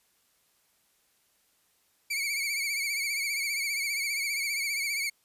sawtooth tone with vibrato, 2256 Hz, C#7, 30 cents sharp, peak -25 dBFS, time 2.1-5.1 s, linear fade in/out 10 ms, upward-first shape sine, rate 15 Hz, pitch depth 73 cents each way, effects white hiss -69 dBFS RMS until 5.24 s + resampled to 32000 Hz

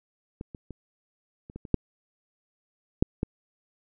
clicks, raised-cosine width 3 ms, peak -23 / -26 / -26 / -30 / -25 / -27 / -7 / -6 / -13 dBFS, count 9, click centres 0.411 / 0.548 / 0.707 / 1.499 / 1.56 / 1.652 / 1.743 / 3.025 / 3.231 s, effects none

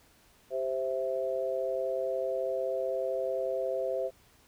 sine chord, C major, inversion second, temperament equal, 392 / 523.3 / 659.3 Hz, G4 / C5 / E5, 0 / 0 / 0 cents, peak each -36 / -31 / -34 dBFS, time 0.5-4.11 s, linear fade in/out 50 ms, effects pink hiss -62 dBFS RMS until 4.47 s

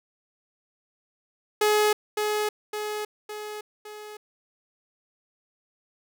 sawtooth tone with echo, 422.5 Hz, G#4, 30 cents sharp, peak -15 dBFS, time 1.61-1.93 s, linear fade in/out 5 ms, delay 560 ms, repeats 4, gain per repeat -5 dB, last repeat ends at 4.17 s, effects none

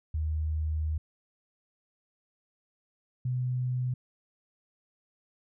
sine tone pair in turn, 77.78 / 125.96 Hz, D#2 / B2, 0 / +35 cents, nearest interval minor sixth, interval 835 cents, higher second, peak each -27 dBFS, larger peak neither, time 0.14-0.98 / 3.25-3.94 s, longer first, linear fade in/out 5 ms, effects none

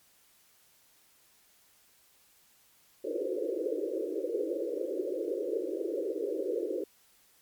white band-pass noise, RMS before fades -33 dBFS, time 3.04-6.84 s, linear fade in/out 5 ms, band 310 to 540 Hz, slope 96 dB/octave, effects white hiss -64 dBFS RMS until 7.41 s + MP3 96 kbps

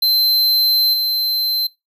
square tone with level steps, 4100 Hz, C8, 36 cents flat, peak -13 / -17 dBFS, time 0.02-1.67 s, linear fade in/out 5 ms, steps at 0.93 s, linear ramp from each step 10 ms, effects noise-tail reverb RT60 0.2 s tail -22 dB re dry

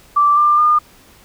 sine tone with pitch steps, 1169 / 1190.8 / 1213 Hz, D6 / D6 / D#6, -8 / +24 / -44 cents, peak -9 dBFS, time 0.16-0.79 s, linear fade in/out 10 ms, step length 210 ms, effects pink hiss -47 dBFS RMS until 1.24 s

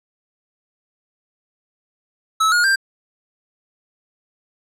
square tone with pitch steps, 1300 / 1434.1 / 1582.1 Hz, E6 / F6 / G6, -24 / +45 / +16 cents, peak -14 dBFS, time 2.4-2.76 s, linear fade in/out 10 ms, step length 120 ms, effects low-pass 10000 Hz 12 dB/octave

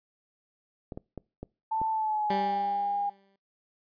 clicks, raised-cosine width 2 ms, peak -24 dBFS, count 5, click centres 0.922 / 0.975 / 1.177 / 1.43 / 1.816 s
sine tone with pitch glide, 884 to 810.6 Hz, A5 to G#5, +8 to -42 cents, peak -26 dBFS, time 1.71-3.1 s, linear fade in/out 10 ms, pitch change -150 cents, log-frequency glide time 1.91-2.54 s
15% pulse tone with exponential decay, 196 Hz, G3, in tune, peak -21 dBFS, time 2.3-3.36 s, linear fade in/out 2 ms, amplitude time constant 230 ms
effects noise-tail reverb RT60 0.3 s tail -25 dB re dry + resampled to 11025 Hz

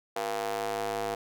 sawtooth ring-modulated tone, 105.8 Hz, G#2, 33 cents sharp, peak -23 dBFS, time 0.16-1.15 s, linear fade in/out 5 ms, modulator 582 Hz, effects none

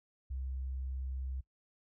sine tone, 65.41 Hz, C2, in tune, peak -36 dBFS, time 0.3-1.41 s, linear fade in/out 10 ms, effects noise-tail reverb RT60 0.1 s tail -20 dB re dry

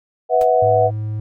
sine chord, B suspended fourth, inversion none, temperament equal with one note detuned, 493.9 / 648.3 / 740 Hz, B4 / E5 / F#5, 0 / -29 / 0 cents, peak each -16 dBFS, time 0.29-0.91 s, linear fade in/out 50 ms
pink noise with exponential decay, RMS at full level -31 dBFS, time 0.41-0.49 s, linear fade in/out 2 ms, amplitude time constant 16 ms
triangle tone, 107.4 Hz, A2, 41 cents flat, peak -19 dBFS, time 0.62-1.2 s, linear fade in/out 5 ms
effects none

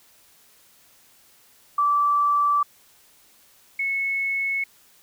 sine tone pair in turn, 1162 / 2197 Hz, D6 / C#7, -19 / -16 cents, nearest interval major seventh, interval 1103 cents, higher second, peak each -17 / -22 dBFS, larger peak first, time 1.78-2.63 / 3.79-4.64 s, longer neither, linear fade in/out 5 ms, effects white hiss -56 dBFS RMS until 5.02 s

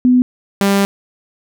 sine / sawtooth tone pair in turn, 250 / 198.43 Hz, B3 / G3, +21 / +21 cents, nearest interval major third, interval 400 cents, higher first, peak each -7 dBFS, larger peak neither, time 0.05-0.22 / 0.61-0.85 s, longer second, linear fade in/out 0 ms, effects none

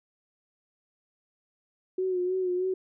sine tone with vibrato, 367 Hz, F#4, 14 cents flat, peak -25 dBFS, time 1.98-2.74 s, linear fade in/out 5 ms, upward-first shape sine, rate 3.2 Hz, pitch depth 43 cents each way, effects none

